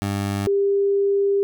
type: tone pair in turn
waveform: 20% pulse / sine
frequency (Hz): 100 / 398.6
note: G2 / G4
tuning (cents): +35 / +29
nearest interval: 2 octaves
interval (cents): 2394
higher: second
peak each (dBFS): -17 / -16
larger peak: second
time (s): 0.02-0.47 / 0.47-1.43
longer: second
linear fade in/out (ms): 0
effects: none